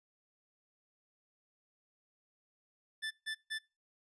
25% pulse tone bursts, 1760 Hz, A6, in tune, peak -32 dBFS, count 3, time 3.02-3.59 s, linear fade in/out 20 ms, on 90 ms, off 150 ms, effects noise-tail reverb RT60 0.3 s tail -24 dB re dry + resampled to 22050 Hz

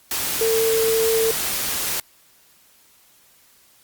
sine tone in noise, 449.2 Hz, A4, 36 cents sharp, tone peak -17 dBFS, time 0.41-1.31 s, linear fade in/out 2 ms, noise white, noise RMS -24 dBFS, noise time 0.11-2 s, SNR +4 dB, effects white hiss -55 dBFS RMS until 3.83 s + Opus 48 kbps

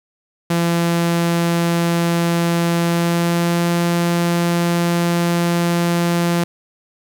sawtooth tone with pitch glide, 170 to 171.78 Hz, F3 to F3, -46 to -28 cents, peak -11 dBFS, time 0.5-6.44 s, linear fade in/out 5 ms, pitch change +18 cents, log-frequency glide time 2.8-3.71 s, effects 8-bit

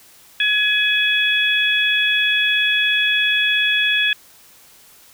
harmonic tone, 843 Hz, G#5, 26 cents sharp, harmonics 2 / 3 / 4, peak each -19 / -19 / -19 dBFS, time 0.4-4.13 s, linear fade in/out 2 ms, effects white hiss -48 dBFS RMS until 5.13 s

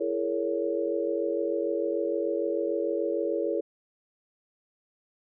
sine chord, A# half-diminished seventh, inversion second, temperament just, 335.6 / 419.5 / 466.2 / 559.4 Hz, E4 / G#4 / A#4 / C#5, +31 / +17 / 0 / +16 cents, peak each -31 dBFS, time 0-3.61 s, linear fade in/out 10 ms, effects none

